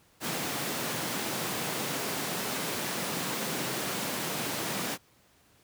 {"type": "high-pass noise", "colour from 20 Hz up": "pink", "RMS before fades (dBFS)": -33, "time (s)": [0.2, 4.98], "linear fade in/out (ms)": 50, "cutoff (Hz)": 140, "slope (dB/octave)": 24, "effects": ["pink hiss -63 dBFS RMS until 5.63 s", "high-pass 60 Hz 12 dB/octave"]}